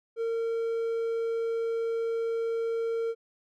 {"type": "tone", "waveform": "triangle", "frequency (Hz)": 457.7, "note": "A#4", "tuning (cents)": -32, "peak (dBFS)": -25, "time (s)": [0.16, 3.15], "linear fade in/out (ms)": 50, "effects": []}